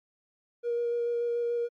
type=tone with vibrato; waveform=triangle; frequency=474.1 Hz; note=A#4; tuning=29 cents sharp; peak=-23 dBFS; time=0.63-1.69 s; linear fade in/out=50 ms; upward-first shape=square; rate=6.9 Hz; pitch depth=8 cents each way; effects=tanh soft clip ceiling -24 dBFS + Opus 48 kbps